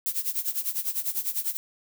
violet noise with tremolo, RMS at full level -26 dBFS, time 0.06-1.57 s, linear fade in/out 0 ms, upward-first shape sine, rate 10 Hz, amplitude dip 85%, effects none

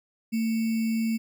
sine tone with sample-and-hold, 224.7 Hz, A3, 37 cents sharp, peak -23 dBFS, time 0.32-1.18 s, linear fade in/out 20 ms, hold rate 2450 Hz, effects none

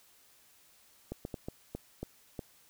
clicks, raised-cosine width 2 ms, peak -24 dBFS, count 7, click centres 1.12 / 1.251 / 1.342 / 1.485 / 1.75 / 2.03 / 2.392 s, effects white hiss -63 dBFS RMS until 2.69 s

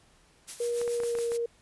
blue noise with tremolo, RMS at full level -37 dBFS, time 0.47-1.38 s, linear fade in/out 20 ms, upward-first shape sine, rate 7 Hz, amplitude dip 60%
sine tone with pitch glide, 475.9 to 468.8 Hz, A#4 to A#4, +36 to +10 cents, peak -27 dBFS, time 0.6-1.46 s, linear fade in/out 5 ms, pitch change -26 cents, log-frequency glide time 0.92-1.23 s
clicks, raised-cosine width 0.5 ms, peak -25 dBFS, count 7, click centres 0.815 / 0.878 / 1.002 / 1.035 / 1.152 / 1.187 / 1.319 s
effects pink hiss -62 dBFS RMS until 1.61 s + resampled to 24000 Hz

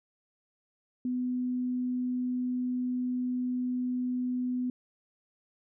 sine tone, 250 Hz, B3, 21 cents sharp, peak -28 dBFS, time 1.05-4.7 s, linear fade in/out 2 ms, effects none

